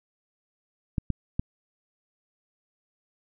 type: clicks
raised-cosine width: 5 ms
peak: -13 dBFS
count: 3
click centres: 0.982 / 1.103 / 1.395 s
effects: none